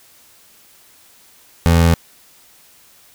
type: tone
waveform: 25% pulse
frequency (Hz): 83.8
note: E2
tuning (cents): +29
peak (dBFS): -6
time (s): 1.66-1.94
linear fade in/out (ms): 0
effects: white hiss -49 dBFS RMS until 3.14 s